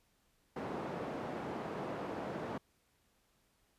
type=band-pass noise; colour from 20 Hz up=white; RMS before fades=-41 dBFS; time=0.56-2.58 s; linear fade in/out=5 ms; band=140 to 690 Hz; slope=12 dB/octave; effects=pink hiss -74 dBFS RMS until 3.78 s + resampled to 32000 Hz